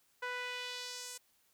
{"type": "tone with band-pass filter sweep", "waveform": "sawtooth", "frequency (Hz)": 495.1, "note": "B4", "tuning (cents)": 4, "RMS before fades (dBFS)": -42, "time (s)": [0.22, 1.18], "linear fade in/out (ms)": 10, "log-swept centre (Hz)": [1500, 8400], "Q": 1.5, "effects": ["white hiss -72 dBFS RMS until 1.53 s"]}